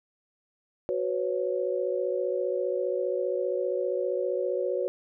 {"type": "chord", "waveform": "sine", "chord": "F# suspended fourth", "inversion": "none", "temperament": "equal with one note detuned", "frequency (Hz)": [370, 499.3, 554.4], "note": ["F#4", "B4", "C#5"], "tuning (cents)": [0, 19, 0], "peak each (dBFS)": -30, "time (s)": [0.89, 4.88], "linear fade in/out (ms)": 0, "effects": []}